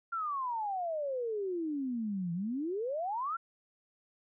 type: exponential two-way sweep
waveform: sine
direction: down then up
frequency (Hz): 1396.9 to 165.8 to 1396.9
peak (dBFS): -32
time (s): 0.12-3.37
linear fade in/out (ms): 10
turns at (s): 2.33
effects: none